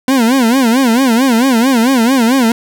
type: tone with vibrato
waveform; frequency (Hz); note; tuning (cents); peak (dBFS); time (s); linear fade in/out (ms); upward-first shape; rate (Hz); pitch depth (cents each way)
40% pulse; 246.9; B3; 0; -7; 0.08-2.52; 2; sine; 4.5; 180
effects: none